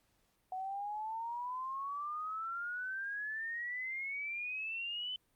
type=exponential sweep; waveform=sine; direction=up; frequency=740 to 3047 Hz; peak=-37 dBFS; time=0.52-5.16 s; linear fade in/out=2 ms; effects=pink hiss -75 dBFS RMS until 5.35 s + Opus 48 kbps